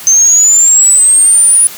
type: exponential sweep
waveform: sine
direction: up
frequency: 6230 to 9820 Hz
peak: -3 dBFS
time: 0.07-1.67 s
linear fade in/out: 0 ms
effects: white hiss -28 dBFS RMS until 1.77 s + high-pass 80 Hz 12 dB/octave